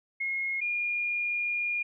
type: tone pair in turn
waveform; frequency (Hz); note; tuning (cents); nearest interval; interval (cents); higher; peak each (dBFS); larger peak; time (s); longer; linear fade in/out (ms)
sine; 2158 / 2422; C#7 / D#7; -47 / -47; major second; 200; second; -28 / -27; second; 0.2-0.61 / 0.61-1.83; second; 10
effects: none